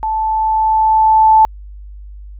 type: tone with level ramp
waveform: sine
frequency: 876 Hz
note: A5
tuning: 8 cents flat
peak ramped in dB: -15 to -4 dBFS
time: 0.03-1.45 s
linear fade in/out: 0 ms
effects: added 50 Hz sine -30 dBFS peak until 2.39 s